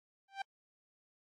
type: tone with exponential growth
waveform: sawtooth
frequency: 784 Hz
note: G5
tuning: in tune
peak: -30 dBFS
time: 0.28-0.42 s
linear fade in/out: 5 ms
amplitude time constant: 30 ms
effects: low-pass 4000 Hz 12 dB/octave + AAC 48 kbps

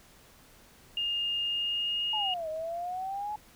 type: tone with pitch glide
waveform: sine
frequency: 2827 to 2855 Hz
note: F7 to F7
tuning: +20 to +37 cents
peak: -28 dBFS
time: 0.97-2.34 s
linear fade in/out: 2 ms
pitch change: +17 cents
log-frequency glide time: 1.43-2.07 s
type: exponential two-way sweep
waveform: sine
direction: down then up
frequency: 886 to 621 to 854 Hz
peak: -32 dBFS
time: 2.13-3.36 s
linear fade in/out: 5 ms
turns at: 2.49 s
effects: pink hiss -57 dBFS RMS until 3.55 s

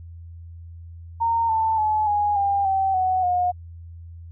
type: tone with pitch steps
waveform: sine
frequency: 920 / 888.1 / 857.4 / 827.7 / 799.1 / 771.4 / 744.7 / 718.9 Hz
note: A#5 / A5 / A5 / G#5 / G5 / G5 / F#5 / F5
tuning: -23 / +16 / -45 / -6 / +33 / -28 / +11 / +50 cents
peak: -18 dBFS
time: 1.2-3.52 s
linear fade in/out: 20 ms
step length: 290 ms
effects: added 84 Hz sine -37 dBFS peak until 4.31 s

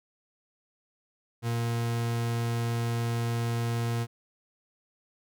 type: tone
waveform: 40% pulse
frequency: 117.1 Hz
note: A#2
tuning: 8 cents sharp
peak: -26 dBFS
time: 1.42-4.07 s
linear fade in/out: 50 ms
effects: none

